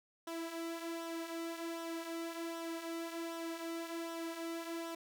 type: tone with flanger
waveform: sawtooth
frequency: 332.3 Hz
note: E4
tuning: 14 cents sharp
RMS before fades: -42 dBFS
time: 0.27-4.95 s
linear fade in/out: 5 ms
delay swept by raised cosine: 0.43 to 4.23 ms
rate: 1.3 Hz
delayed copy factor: -0.55
effects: none